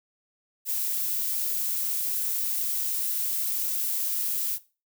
violet noise, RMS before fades -28 dBFS, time 0.65-4.59 s, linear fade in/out 50 ms, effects noise-tail reverb RT60 0.3 s tail -17 dB re dry

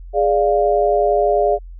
sine chord, D diminished, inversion second, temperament equal with one note detuned, 414.1 / 587.3 / 698.5 Hz, Ab4 / D5 / F5, -5 / 0 / 0 cents, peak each -17 dBFS, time 0.13-1.59 s, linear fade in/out 50 ms, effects added 43 Hz sine -32 dBFS peak until 1.79 s

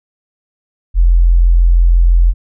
sine tone, 43 Hz, F1, 26 cents flat, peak -5 dBFS, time 0.94-2.34 s, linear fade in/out 50 ms, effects none

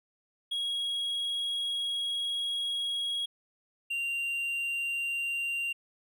triangle tone pair in turn, 3307 / 2773 Hz, G#7 / F7, -8 / -13 cents, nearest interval minor third, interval 305 cents, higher first, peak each -28 dBFS, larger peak neither, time 0.51-3.26 / 3.9-5.73 s, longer first, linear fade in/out 10 ms, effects none

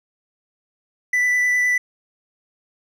triangle tone with vibrato, 1982 Hz, B6, 6 cents sharp, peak -14 dBFS, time 1.13-1.78 s, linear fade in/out 5 ms, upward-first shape triangle, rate 9.7 Hz, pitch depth 12 cents each way, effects none

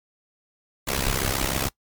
pink noise with amplitude modulation, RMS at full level -21 dBFS, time 0.87-1.69 s, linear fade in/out 10 ms, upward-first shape sine, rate 66.6 Hz, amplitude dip 90%, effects noise-tail reverb RT60 0.1 s tail -22 dB re dry + MP3 96 kbps

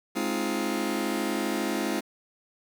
sawtooth chord, F minor seventh, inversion first, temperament just, 209.5 / 261.9 / 314.3 / 349.2 Hz, Ab3 / C4 / Eb4 / F4, +15 / +2 / +18 / 0 cents, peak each -28 dBFS, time 0.15-2.01 s, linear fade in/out 20 ms, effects 8-bit

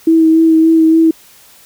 sine tone with vibrato, 322.9 Hz, E4, 36 cents flat, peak -5 dBFS, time 0.07-1.11 s, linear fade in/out 5 ms, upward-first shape sine, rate 3.5 Hz, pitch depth 18 cents each way, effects white hiss -43 dBFS RMS until 1.65 s

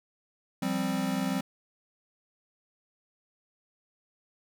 square chord, F suspended second, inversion none, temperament equal, 174.61 / 196 / 261.6 Hz, F3 / G3 / C4, 0 / 0 / 0 cents, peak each -35 / -32 / -32 dBFS, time 0.62-1.41 s, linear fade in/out 5 ms, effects none

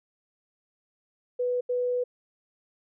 sine tone bursts at uneven times, 493.9 Hz, B4, in tune, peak -24 dBFS, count 2, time 1.39-1.61 / 1.69-2.04 s, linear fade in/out 10 ms, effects none

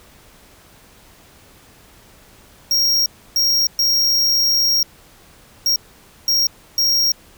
square tone bursts at uneven times, 5588 Hz, F8, in tune, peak -14 dBFS, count 6, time 2.71-3.06 / 3.36-3.67 / 3.79-4.83 / 5.66-5.76 / 6.28-6.47 / 6.78-7.12 s, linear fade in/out 2 ms, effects pink hiss -48 dBFS RMS until 7.37 s

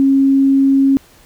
sine tone, 272.1 Hz, C#4, 32 cents flat, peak -8 dBFS, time 0-0.97 s, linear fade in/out 0 ms, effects pink hiss -47 dBFS RMS until 1.25 s

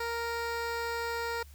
15% pulse tone with notch filter, 466.2 Hz, A#4, in tune, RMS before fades -34 dBFS, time 0-1.43 s, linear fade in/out 5 ms, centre 10000 Hz, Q 1.1, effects added 71 Hz sine -49 dBFS peak until 1.54 s + white hiss -60 dBFS RMS until 1.54 s

